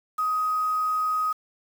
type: tone with quantisation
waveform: sine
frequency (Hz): 1256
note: D#6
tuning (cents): +16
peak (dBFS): -22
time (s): 0.18-1.33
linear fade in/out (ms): 10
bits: 7
effects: none